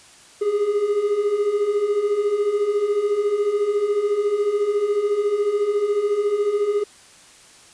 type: beating tone pair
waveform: triangle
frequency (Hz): 400.8 / 414.8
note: G4 / G#4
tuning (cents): +38 / -2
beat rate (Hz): 14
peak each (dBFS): -23 / -17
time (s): 0.41-6.84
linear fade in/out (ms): 10
effects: white hiss -48 dBFS RMS until 7.73 s + resampled to 22050 Hz